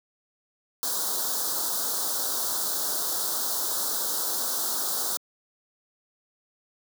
white band-stop noise, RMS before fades -28 dBFS, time 0.83-5.17 s, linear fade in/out 0 ms, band 1500 to 3700 Hz, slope 48 dB/octave, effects high-pass 300 Hz 12 dB/octave

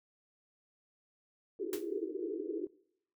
white band-pass noise, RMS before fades -38 dBFS, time 1.59-2.67 s, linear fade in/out 2 ms, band 310 to 440 Hz, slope 96 dB/octave
white noise with exponential decay, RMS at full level -39 dBFS, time 1.73-1.88 s, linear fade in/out 1 ms, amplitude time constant 31 ms
effects noise-tail reverb RT60 0.7 s tail -21 dB re dry

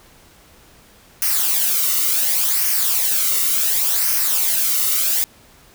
blue noise with flanger, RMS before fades -18 dBFS, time 1.22-5.24 s, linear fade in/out 0 ms, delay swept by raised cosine 0.26 to 1.23 ms, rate 0.69 Hz, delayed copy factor -0.6, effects pink hiss -49 dBFS RMS until 5.74 s

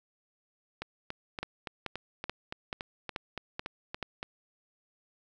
two click trains, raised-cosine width 0.3 ms, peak -20 / -18 dBFS, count 13 / 7, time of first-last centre 0.82-4.229 / 1.43-4.027 s, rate 3.52 / 2.31 Hz, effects none

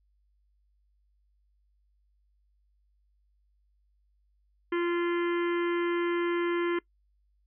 harmonic tone, 345.9 Hz, F4, 17 cents flat, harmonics 1 / 3 / 4 / 5 / 6 / 7 / 8 / 9, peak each -26 / -37 / -40 / -39 / -40 / -48 / -51 / -47 dBFS, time 4.72-6.79 s, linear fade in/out 5 ms, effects noise-tail reverb RT60 0.1 s tail -22 dB re dry + added 50 Hz sine -66 dBFS peak until 7.46 s

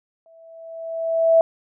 sine tone with exponential growth, 657 Hz, E5, 6 cents flat, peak -9 dBFS, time 0.26-1.41 s, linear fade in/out 1 ms, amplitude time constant 250 ms, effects none

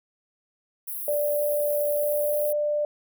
white high-pass noise, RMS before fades -33 dBFS, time 0.87-2.53 s, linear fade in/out 10 ms, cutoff 10000 Hz, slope 96 dB/octave
sine tone with pitch glide, 587.3 to 593.4 Hz, D5 to D5, 0 to +18 cents, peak -22 dBFS, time 1.08-2.85 s, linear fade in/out 2 ms, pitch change +18 cents, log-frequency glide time 1.93-2.56 s
effects none

